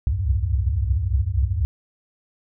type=tone cluster; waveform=sine; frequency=63.1 / 66.8 / 71.3 / 88 / 101.1 Hz; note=B1 / C2 / C#2 / F2 / G#2; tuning=+38 / +36 / +49 / +14 / -46 cents; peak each=-25 dBFS; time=0.07-1.65 s; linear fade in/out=0 ms; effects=none